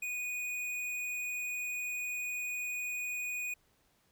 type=tone with hard clipping; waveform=sine; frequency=2472 Hz; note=D#7; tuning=12 cents flat; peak=-36 dBFS; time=0.02-3.54 s; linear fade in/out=5 ms; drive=14 dB; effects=pink hiss -71 dBFS RMS until 4.11 s